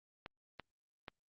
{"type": "clicks", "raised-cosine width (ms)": 0.3, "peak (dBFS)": -28, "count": 3, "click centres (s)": [0.261, 0.597, 1.082], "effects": ["low-pass 4000 Hz 12 dB/octave", "Opus 48 kbps"]}